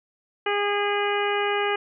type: harmonic tone with a mistuned harmonic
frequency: 408.6 Hz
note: G#4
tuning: 28 cents flat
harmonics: 1 / 2 / 3 / 4 / 5 / 6 / 7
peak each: -25 / -28 / -30 / -31 / -32 / -33 / -33 dBFS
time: 0.46-1.76 s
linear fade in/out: 5 ms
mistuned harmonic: 7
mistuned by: +32 cents
effects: none